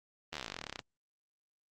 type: slowing click train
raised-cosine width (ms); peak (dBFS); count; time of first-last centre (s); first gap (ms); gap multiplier
0.2; -21; 23; 0.33-0.792; 12; 1.05
effects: Opus 32 kbps